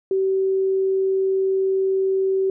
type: tone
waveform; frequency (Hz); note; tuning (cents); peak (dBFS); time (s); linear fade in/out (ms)
sine; 383.4; G4; -38; -17; 0.11-2.5; 2
effects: none